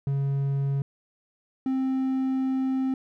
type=tone pair in turn; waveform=triangle; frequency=138.59 / 263.2 Hz; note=C#3 / C4; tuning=0 / +10 cents; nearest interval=major seventh; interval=1110 cents; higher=second; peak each=-21 dBFS; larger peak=neither; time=0.07-0.82 / 1.66-2.94 s; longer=second; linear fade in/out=2 ms; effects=none